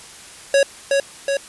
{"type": "tone with echo", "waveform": "square", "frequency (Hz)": 554.4, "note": "C#5", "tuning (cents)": 0, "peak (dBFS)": -12, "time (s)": [0.54, 0.63], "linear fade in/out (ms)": 2, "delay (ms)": 370, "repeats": 2, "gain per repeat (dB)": -3, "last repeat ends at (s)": 1.37, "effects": ["white hiss -40 dBFS RMS until 1.48 s", "resampled to 24000 Hz"]}